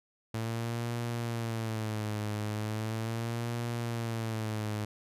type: tone with vibrato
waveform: sawtooth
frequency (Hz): 111.8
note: A2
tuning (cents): +28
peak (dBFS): -28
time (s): 0.34-4.85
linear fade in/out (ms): 5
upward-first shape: sine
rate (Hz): 0.38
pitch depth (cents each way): 99
effects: resampled to 32000 Hz